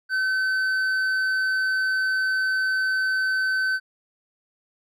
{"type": "tone with hard clipping", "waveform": "sine", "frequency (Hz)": 1528, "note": "G6", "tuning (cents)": -45, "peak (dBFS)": -22, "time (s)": [0.09, 3.8], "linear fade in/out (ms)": 50, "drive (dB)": 5, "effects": []}